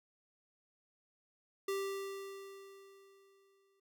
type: tone with exponential decay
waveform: square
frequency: 392 Hz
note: G4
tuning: in tune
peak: -34 dBFS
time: 1.68-3.8 s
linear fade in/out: 5 ms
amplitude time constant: 460 ms
effects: none